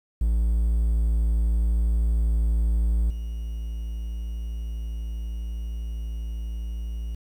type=tone with level steps; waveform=triangle; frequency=56.2 Hz; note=A1; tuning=37 cents sharp; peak=-17 / -26 dBFS; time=0.21-7.15 s; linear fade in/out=5 ms; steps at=3.1 s; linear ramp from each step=5 ms; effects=9-bit